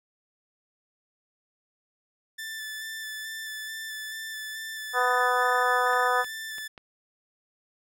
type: tone with vibrato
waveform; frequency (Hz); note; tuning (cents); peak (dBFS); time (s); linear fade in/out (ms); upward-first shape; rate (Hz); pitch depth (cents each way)
sawtooth; 1760; A6; 0; -31; 2.38-6.68; 10; square; 2.3; 13
type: harmonic tone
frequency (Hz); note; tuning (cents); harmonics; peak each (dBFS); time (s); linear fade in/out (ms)
248.9; B3; +14; 2 / 3 / 4 / 5 / 6 / 7; -29 / -28 / -28 / -27 / -30 / -29; 4.93-6.25; 50
type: clicks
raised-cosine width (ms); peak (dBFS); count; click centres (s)
0.3; -29; 4; 5.933 / 6.245 / 6.583 / 6.778
effects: none